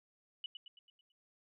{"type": "tone with echo", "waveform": "sine", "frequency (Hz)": 2960, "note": "F#7", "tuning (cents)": 0, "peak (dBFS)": -39, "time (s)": [0.44, 0.46], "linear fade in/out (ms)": 2, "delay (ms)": 110, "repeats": 6, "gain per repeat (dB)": -6, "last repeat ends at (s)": 1.12, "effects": []}